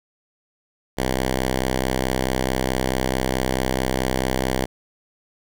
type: tone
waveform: 5% pulse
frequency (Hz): 64.6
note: C2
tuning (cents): -21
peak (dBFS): -9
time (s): 0.97-4.66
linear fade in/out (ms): 20
effects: none